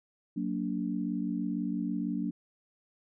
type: chord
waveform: sine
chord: Gb augmented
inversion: none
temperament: just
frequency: 185 / 231.2 / 289.1 Hz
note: Gb3 / Bb3 / D4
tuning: 0 / -14 / -27 cents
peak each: -34 dBFS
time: 0.36-2.31 s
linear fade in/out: 10 ms
effects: none